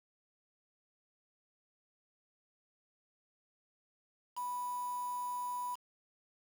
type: tone with quantisation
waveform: sine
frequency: 985 Hz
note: B5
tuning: 5 cents flat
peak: -36 dBFS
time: 4.36-5.76 s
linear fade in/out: 20 ms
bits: 8
effects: none